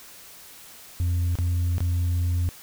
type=tone with dropouts; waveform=sine; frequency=87.31 Hz; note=F2; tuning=in tune; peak=-18 dBFS; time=1-2.49 s; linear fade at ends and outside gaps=0 ms; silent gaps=1.354-1.387 / 1.782-1.805 s; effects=tanh soft clip ceiling -20 dBFS + white hiss -46 dBFS RMS until 2.62 s